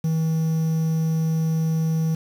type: tone with quantisation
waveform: triangle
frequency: 160.6 Hz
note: E3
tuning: 45 cents flat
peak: -17 dBFS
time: 0.04-2.15 s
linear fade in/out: 5 ms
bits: 7
effects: none